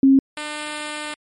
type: tone pair in turn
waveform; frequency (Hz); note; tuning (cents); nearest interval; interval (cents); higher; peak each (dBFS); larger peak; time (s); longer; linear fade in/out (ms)
sine / 5% pulse; 270 / 300.5; C#4 / D4; -45 / +40; major second; 185; second; -9 / -16; first; 0.03-0.19 / 0.37-1.14; second; 2
effects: MP3 48 kbps